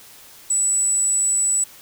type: tone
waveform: sine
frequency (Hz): 7902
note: B8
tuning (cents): 0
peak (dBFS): -14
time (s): 0.5-1.64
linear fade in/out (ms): 5
effects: tanh soft clip ceiling -15 dBFS + white hiss -45 dBFS RMS until 1.81 s